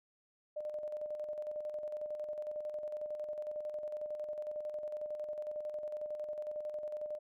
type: tone with tremolo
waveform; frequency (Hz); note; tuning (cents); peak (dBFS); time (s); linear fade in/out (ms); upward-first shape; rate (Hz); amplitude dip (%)
sine; 603; D5; +46; -36; 0.56-7.19; 10; square; 11; 45
effects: none